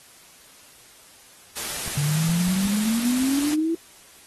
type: noise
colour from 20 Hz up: white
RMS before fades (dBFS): -30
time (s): 1.56-3.55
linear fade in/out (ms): 10
type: clicks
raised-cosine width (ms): 5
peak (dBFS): -24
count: 4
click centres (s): 1.878 / 2.293 / 2.484 / 2.654
type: exponential sweep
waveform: sine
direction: up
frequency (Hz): 141.8 to 336.3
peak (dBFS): -20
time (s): 1.97-3.75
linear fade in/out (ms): 5
effects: white hiss -50 dBFS RMS until 4.26 s + AAC 32 kbps